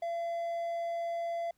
triangle tone, 679 Hz, F5, 49 cents flat, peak -30 dBFS, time 0.02-1.51 s, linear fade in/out 5 ms, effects pink hiss -75 dBFS RMS until 1.57 s

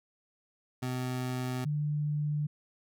25% pulse / sine tone pair in turn, 127 / 148.69 Hz, B2 / D3, +49 / +22 cents, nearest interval minor third, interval 273 cents, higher second, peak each -28 dBFS, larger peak neither, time 0.82-1.65 / 1.65-2.47 s, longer first, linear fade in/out 10 ms, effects none

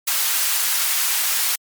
white high-pass noise, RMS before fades -20 dBFS, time 0.07-1.56 s, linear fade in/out 10 ms, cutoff 990 Hz, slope 12 dB/octave, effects MP3 96 kbps

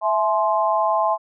sine chord, E augmented, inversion none, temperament equal with one note detuned, 659.3 / 850 / 1046.5 Hz, E5 / G#5 / B#5, 0 / +40 / 0 cents, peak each -21 dBFS, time 0.01-1.18 s, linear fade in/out 50 ms, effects none

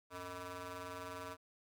15% pulse ring-modulated tone, 176.9 Hz, F3, 23 cents sharp, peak -35 dBFS, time 0.1-1.37 s, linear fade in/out 50 ms, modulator 806 Hz, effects none

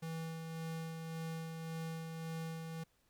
square tone with tremolo, 162.8 Hz, E3, 21 cents flat, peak -40 dBFS, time 0.02-2.84 s, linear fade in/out 10 ms, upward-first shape sine, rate 1.8 Hz, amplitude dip 35%, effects pink hiss -75 dBFS RMS until 3.09 s

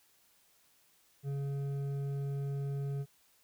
sine tone with hard clipping, 139.6 Hz, C#3, 13 cents sharp, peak -35 dBFS, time 1.23-3.06 s, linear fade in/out 50 ms, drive 7 dB, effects white hiss -68 dBFS RMS until 3.43 s

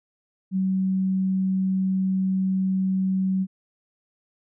sine tone, 189.3 Hz, F#3, 40 cents sharp, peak -20 dBFS, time 0.51-3.47 s, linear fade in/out 50 ms, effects none

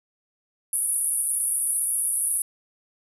white band-pass noise, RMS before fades -25 dBFS, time 0.73-2.42 s, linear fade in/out 2 ms, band 9500 to 11000 Hz, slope 96 dB/octave, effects none

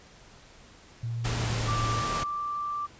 sine tone with pitch glide, 116.54 to 112.25 Hz, A#2 to A2, 0 to +35 cents, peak -29 dBFS, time 1.03-2.02 s, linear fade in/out 5 ms, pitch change -65 cents, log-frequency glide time 1.4-1.65 s
pink noise, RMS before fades -32 dBFS, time 1.24-2.24 s, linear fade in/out 10 ms
sine tone, 1174.7 Hz, D6, in tune, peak -29 dBFS, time 1.67-2.87 s, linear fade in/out 20 ms
effects pink hiss -53 dBFS RMS until 2.99 s + resampled to 16000 Hz

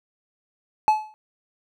triangle tone with exponential decay, 860 Hz, A5, 40 cents flat, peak -9 dBFS, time 0.88-1.14 s, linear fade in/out 0 ms, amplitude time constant 56 ms, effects none

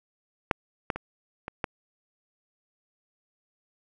clicks, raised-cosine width 0.5 ms, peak -6 / -11 / -19 / -19 / -12 dBFS, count 5, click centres 0.512 / 0.902 / 0.96 / 1.481 / 1.642 s, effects none

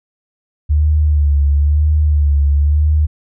sine tone with vibrato, 73.7 Hz, D2, 7 cents sharp, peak -9 dBFS, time 0.69-3.07 s, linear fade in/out 20 ms, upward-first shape sine, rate 1 Hz, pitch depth 60 cents each way, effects none

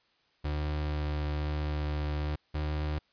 35% pulse tone pair in turn, 74.9 / 75.73 Hz, D2 / D#2, +35 / -46 cents, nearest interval unison, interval 19 cents, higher second, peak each -28 dBFS, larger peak neither, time 0.44-2.36 / 2.54-2.99 s, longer first, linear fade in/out 10 ms, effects white hiss -69 dBFS RMS until 3.12 s + resampled to 11025 Hz

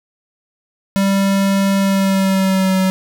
square tone with pitch glide, 196 to 188.67 Hz, G3 to F#3, 0 to +34 cents, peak -13 dBFS, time 0.96-2.9 s, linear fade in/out 0 ms, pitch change -66 cents, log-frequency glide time 1.79-2.79 s, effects none

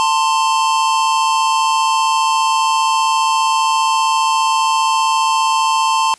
square tone pair together, 891.5 / 1046.5 Hz, A5 / C6, +22 / 0 cents, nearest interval minor third, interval 278 cents, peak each -16 dBFS, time 0-6.14 s, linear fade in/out 0 ms, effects white hiss -46 dBFS RMS until 6.18 s + resampled to 22050 Hz

